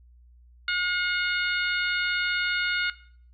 harmonic tone with a mistuned harmonic, 719 Hz, F#5, 50 cents flat, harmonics 2 / 3 / 4 / 5 / 6, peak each -26 / -30 / -32 / -34 / -36 dBFS, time 0.68-2.9 s, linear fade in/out 2 ms, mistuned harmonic 5, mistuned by +16 cents, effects noise-tail reverb RT60 0.5 s tail -17 dB re dry + added 60 Hz sine -51 dBFS peak until 3.33 s

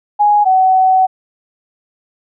sine tone pair in turn, 830 / 752.8 Hz, G#5 / F#5, -1 / +30 cents, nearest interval major second, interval 169 cents, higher first, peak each -7 dBFS, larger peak neither, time 0.19-0.45 / 0.45-1.07 s, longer second, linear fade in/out 20 ms, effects none

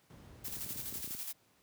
brown noise, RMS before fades -50 dBFS, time 0.1-1.01 s, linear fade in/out 2 ms
blue noise with tremolo, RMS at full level -40 dBFS, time 0.44-1.33 s, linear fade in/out 10 ms, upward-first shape square, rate 12 Hz, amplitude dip 45%
clicks, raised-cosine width 3 ms, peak -37 dBFS, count 12, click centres 0.482 / 0.569 / 0.664 / 0.708 / 0.76 / 0.794 / 0.926 / 0.958 / 1.044 / 1.076 / 1.108 / 1.149 s
effects pink hiss -69 dBFS RMS until 1.62 s + high-pass 80 Hz 12 dB/octave

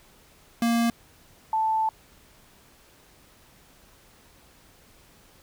square / sine tone pair in turn, 233.1 / 880.1 Hz, A#3 / A5, 0 / 0 cents, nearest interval octave + major seventh, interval 2300 cents, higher second, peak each -21 dBFS, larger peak neither, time 0.62-0.9 / 1.53-1.89 s, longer second, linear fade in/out 2 ms, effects pink hiss -56 dBFS RMS until 5.42 s

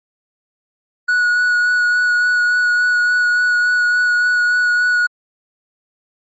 triangle tone with vibrato, 1463 Hz, F#6, 20 cents flat, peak -10 dBFS, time 1.08-5.07 s, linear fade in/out 10 ms, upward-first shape sine, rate 3.5 Hz, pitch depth 13 cents each way, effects MP3 32 kbps

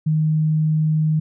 sine tone, 155.6 Hz, D#3, in tune, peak -15 dBFS, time 0.06-1.2 s, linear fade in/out 10 ms, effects none

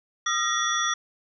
sine tone cluster, 1232 / 1354 / 1883 / 3441 / 5790 Hz, D#6 / E6 / A#6 / A7 / F#8, -17 / +46 / +17 / -39 / -38 cents, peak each -29 dBFS, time 0.26-0.94 s, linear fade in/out 5 ms, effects none

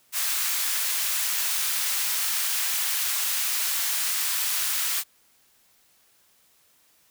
white high-pass noise, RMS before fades -26 dBFS, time 0.12-5.04 s, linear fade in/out 50 ms, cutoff 1200 Hz, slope 12 dB/octave, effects white hiss -62 dBFS RMS until 7.1 s

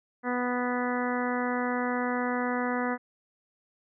harmonic tone, 246.9 Hz, B3, in tune, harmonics 1 / 2 / 3 / 4 / 5 / 6 / 7 / 8, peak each -30 / -33 / -35 / -36 / -37 / -38 / -38 / -39 dBFS, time 0.23-2.98 s, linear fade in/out 50 ms, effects none

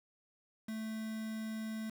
triangle tone with quantisation, 220 Hz, A3, in tune, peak -36 dBFS, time 0.68-1.9 s, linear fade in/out 5 ms, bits 8, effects none

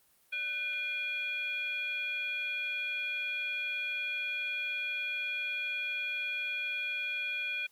sine tone with frequency modulation, 2424 Hz, D#7, 46 cents flat, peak -32 dBFS, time 0.32-7.67 s, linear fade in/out 10 ms, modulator 916 Hz, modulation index 0.6, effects white hiss -67 dBFS RMS until 7.71 s + Opus 32 kbps

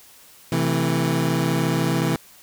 25% pulse chord, A minor, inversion first, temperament equal with one note detuned, 130.81 / 164.81 / 222.2 Hz, C3 / E3 / A3, 0 / 0 / +17 cents, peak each -20 / -18 / -24 dBFS, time 0.52-2.16 s, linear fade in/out 2 ms, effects white hiss -49 dBFS RMS until 2.42 s

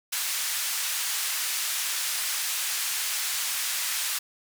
white band-pass noise, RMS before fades -29 dBFS, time 0.12-4.19 s, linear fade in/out 10 ms, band 1300 to 12000 Hz, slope 12 dB/octave, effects none

